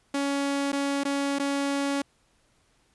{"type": "tone with dropouts", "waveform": "sawtooth", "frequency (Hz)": 280, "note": "C#4", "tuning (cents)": 18, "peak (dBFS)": -21, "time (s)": [0.14, 2.02], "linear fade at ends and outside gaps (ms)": 5, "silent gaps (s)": [[0.72, 0.728], [1.036, 1.051], [1.387, 1.396]], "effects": ["pink hiss -66 dBFS RMS until 2.94 s", "resampled to 24000 Hz"]}